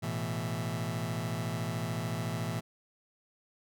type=chord; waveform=sawtooth; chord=A suspended second; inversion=none; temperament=just; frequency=110 / 123.75 / 165 Hz; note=A2 / B2 / E3; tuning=0 / +4 / +2 cents; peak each=-32 / -33 / -32 dBFS; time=0.02-2.61 s; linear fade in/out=20 ms; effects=none